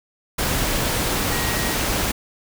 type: tone in noise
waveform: sine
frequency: 1893 Hz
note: A#6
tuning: 26 cents sharp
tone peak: -30 dBFS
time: 1.31-1.75 s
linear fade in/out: 10 ms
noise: pink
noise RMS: -22 dBFS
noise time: 0.38-2.12 s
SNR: -11 dB
effects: none